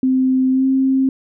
sine tone with pitch glide, 260 to 265.5 Hz, C4 to C4, -11 to +25 cents, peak -12 dBFS, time 0.03-1.09 s, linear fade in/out 2 ms, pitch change +36 cents, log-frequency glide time 0.51-0.66 s, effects none

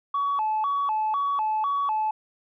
sine tone with vibrato, 987.8 Hz, B5, in tune, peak -21 dBFS, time 0.14-2.11 s, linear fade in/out 5 ms, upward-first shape square, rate 2 Hz, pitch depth 230 cents each way, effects tanh soft clip ceiling -19 dBFS

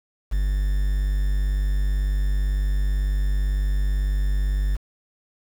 triangle tone with quantisation, 49 Hz, G1, in tune, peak -17 dBFS, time 0.31-4.77 s, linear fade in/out 20 ms, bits 7, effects none

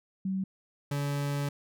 sine / 40% pulse tone pair in turn, 190.7 / 142.86 Hz, G3 / D3, -47 / -47 cents, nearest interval perfect fourth, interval 500 cents, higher first, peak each -28 dBFS, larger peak neither, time 0.25-0.44 / 0.91-1.49 s, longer second, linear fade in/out 5 ms, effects none

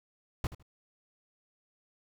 brown noise with echo, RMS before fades -30 dBFS, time 0.44-0.47 s, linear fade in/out 2 ms, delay 78 ms, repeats 2, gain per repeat -14 dB, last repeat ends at 0.626 s, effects none

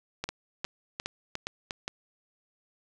two click trains, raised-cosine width 0.2 ms, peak -16 / -15 dBFS, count 5 / 5, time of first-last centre 0.29-1.708 / 0.24-1.879 s, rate 2.82 / 2.44 Hz, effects none

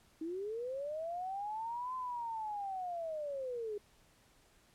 sine linear two-way sweep, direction up then down, 310.7 to 1033 to 404.8 Hz, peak -37 dBFS, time 0.21-3.78 s, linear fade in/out 5 ms, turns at 1.95 s, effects pink hiss -67 dBFS RMS until 4.74 s + low-pass 12000 Hz 12 dB/octave

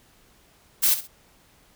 blue noise with echo, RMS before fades -19 dBFS, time 0.82-0.95 s, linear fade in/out 20 ms, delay 64 ms, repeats 2, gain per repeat -12 dB, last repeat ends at 1.078 s, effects pink hiss -58 dBFS RMS until 1.75 s

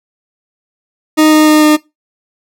40% pulse tone with pitch steps, 310 / 308 / 306.1 / 304.1 Hz, D#4 / D#4 / D#4 / D#4, -6 / -17 / -28 / -40 cents, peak -4 dBFS, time 1.17-1.77 s, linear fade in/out 20 ms, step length 150 ms, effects noise-tail reverb RT60 0.2 s tail -20 dB re dry

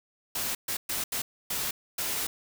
white noise bursts at uneven times, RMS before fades -31 dBFS, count 6, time 0.35-0.55 / 0.68-0.77 / 0.89-1.04 / 1.12-1.22 / 1.5-1.71 / 1.98-2.27 s, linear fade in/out 5 ms, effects none

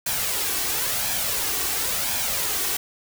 white noise with flanger, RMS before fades -25 dBFS, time 0.06-2.77 s, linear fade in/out 5 ms, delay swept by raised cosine 1.2 to 2.7 ms, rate 0.96 Hz, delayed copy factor +0.5, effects none

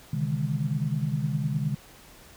sine tone cluster, 130.5 / 149.3 / 159.1 / 205.7 Hz, C3 / D3 / D#3 / G#3, -4 / +29 / +39 / -16 cents, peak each -30 / -28 / -32 / -33 dBFS, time 0.13-1.75 s, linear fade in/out 5 ms, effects pink hiss -51 dBFS RMS until 2.36 s

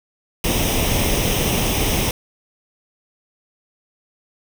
pink noise with comb filter, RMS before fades -19 dBFS, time 0.44-2.11 s, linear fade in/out 2 ms, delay 0.34 ms, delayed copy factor +0.65, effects none

